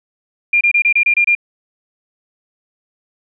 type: tone bursts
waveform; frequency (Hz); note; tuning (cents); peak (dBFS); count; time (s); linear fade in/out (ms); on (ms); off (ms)
sine; 2400; D7; +37; -9; 8; 0.53-1.351; 5; 79; 27
effects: none